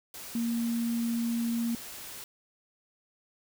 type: tone in noise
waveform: sine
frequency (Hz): 233.1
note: A#3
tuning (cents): 0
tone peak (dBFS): -27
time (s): 0.35-1.75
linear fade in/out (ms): 2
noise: white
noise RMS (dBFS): -43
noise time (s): 0.14-2.24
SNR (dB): +13
effects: none